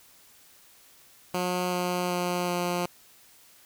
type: tone with pitch steps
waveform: 10% pulse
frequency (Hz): 180.2 / 178.96 / 177.72 / 176.49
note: F#3 / F3 / F3 / F3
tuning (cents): -45 / +43 / +31 / +18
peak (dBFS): -18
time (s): 1.34-2.86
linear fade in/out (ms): 5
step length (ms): 380
effects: white hiss -56 dBFS RMS until 3.65 s